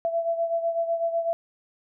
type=beating tone pair; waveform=sine; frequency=668 / 676 Hz; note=E5 / E5; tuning=+23 / +43 cents; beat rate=8 Hz; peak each=-24 / -30 dBFS; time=0.05-1.33 s; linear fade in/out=0 ms; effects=none